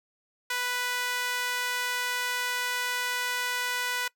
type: tone with high-pass filter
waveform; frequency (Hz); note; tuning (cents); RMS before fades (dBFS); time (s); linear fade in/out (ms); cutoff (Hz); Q
sawtooth; 493.9; B4; 0; -30; 0.5-4.08; 5; 1500; 1.3
effects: noise-tail reverb RT60 0.1 s tail -22 dB re dry